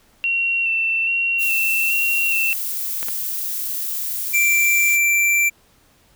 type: tone with vibrato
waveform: sine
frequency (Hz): 2711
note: E7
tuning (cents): +48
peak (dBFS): -17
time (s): 0.24-2.53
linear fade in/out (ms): 0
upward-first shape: square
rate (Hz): 1.2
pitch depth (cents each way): 18
type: noise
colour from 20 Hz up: violet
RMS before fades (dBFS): -25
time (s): 1.38-4.99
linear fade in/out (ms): 50
type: clicks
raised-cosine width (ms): 0.3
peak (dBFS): -14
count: 2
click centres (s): 3.029 / 3.085
type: tone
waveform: square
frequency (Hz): 2349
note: D7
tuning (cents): 0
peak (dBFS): -15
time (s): 4.33-5.5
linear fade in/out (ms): 20
effects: pink hiss -56 dBFS RMS until 6.15 s